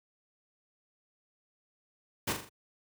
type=noise with echo; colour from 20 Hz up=pink; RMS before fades=-31 dBFS; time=2.27-2.33 s; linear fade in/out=10 ms; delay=41 ms; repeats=4; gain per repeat=-6 dB; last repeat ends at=2.494 s; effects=high-pass 80 Hz 12 dB/octave